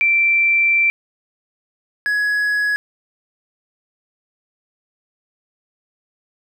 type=tone pair in turn; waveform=sine / triangle; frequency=2346 / 1677.4 Hz; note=D7 / G#6; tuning=-2 / +17 cents; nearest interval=tritone; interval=581 cents; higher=first; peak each=-12 / -14 dBFS; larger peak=first; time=0.01-0.9 / 2.06-2.76 s; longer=first; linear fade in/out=0 ms; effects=none